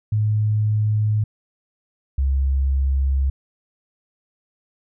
sine tone pair in turn, 106.8 / 67.63 Hz, G#2 / C#2, +49 / -42 cents, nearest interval minor sixth, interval 791 cents, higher first, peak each -16 dBFS, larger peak neither, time 0.12-1.24 / 2.18-3.3 s, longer neither, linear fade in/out 5 ms, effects none

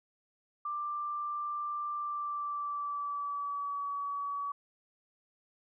sine tone with pitch glide, 1182 to 1136.5 Hz, D6 to C#6, +11 to +43 cents, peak -33 dBFS, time 0.65-4.52 s, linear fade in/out 5 ms, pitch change -68 cents, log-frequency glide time 1.93-3.87 s, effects none

